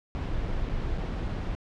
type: noise with dropouts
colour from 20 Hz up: brown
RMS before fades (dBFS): -30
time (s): 0.15-1.55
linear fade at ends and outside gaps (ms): 0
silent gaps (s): 0.689-0.696 / 0.976-0.982 / 1.282-1.286
effects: low-pass 4000 Hz 12 dB/octave

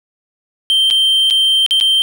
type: tone with dropouts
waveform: triangle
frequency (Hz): 3136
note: G7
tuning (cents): 0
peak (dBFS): -8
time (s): 0.7-2.02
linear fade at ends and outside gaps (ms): 0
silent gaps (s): 0.902-0.909 / 1.301-1.308 / 1.663-1.709 / 1.801-1.81
effects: none

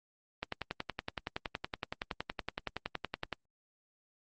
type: click train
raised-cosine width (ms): 0.3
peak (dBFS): -18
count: 32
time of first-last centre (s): 0.43-3.327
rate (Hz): 10.7
effects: Opus 32 kbps

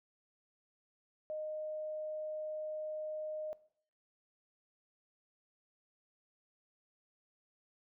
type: tone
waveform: sine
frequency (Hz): 617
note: D#5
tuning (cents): -15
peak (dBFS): -37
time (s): 1.3-3.53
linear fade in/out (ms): 0
effects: noise-tail reverb RT60 0.6 s tail -20 dB re dry

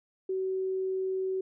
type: tone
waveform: sine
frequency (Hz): 378.1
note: F#4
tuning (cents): +38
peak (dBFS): -28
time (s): 0.29-1.41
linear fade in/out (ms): 5
effects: none

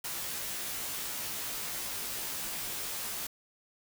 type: noise with comb filter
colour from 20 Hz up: white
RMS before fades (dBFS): -37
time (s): 0.04-3.27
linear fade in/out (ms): 5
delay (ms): 16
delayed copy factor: -0.95
effects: none

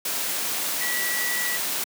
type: tone in noise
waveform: sine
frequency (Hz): 1948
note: B6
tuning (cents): -24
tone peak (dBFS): -27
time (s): 0.81-1.57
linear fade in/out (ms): 5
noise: white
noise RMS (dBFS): -27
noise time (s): 0.05-1.84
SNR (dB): -3
effects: high-pass 200 Hz 12 dB/octave

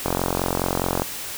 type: click train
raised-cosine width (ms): 1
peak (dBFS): -7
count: 44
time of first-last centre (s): 0.06-1.02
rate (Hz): 44.8
effects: white hiss -32 dBFS RMS until 1.37 s

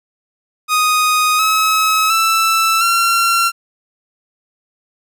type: tone with pitch steps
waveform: sawtooth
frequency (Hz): 1244.5 / 1283.9 / 1324.6 / 1366.6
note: D#6 / E6 / E6 / F6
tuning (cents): 0 / -46 / +8 / -38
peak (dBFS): -8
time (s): 0.68-3.52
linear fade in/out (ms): 50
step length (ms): 710
effects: none

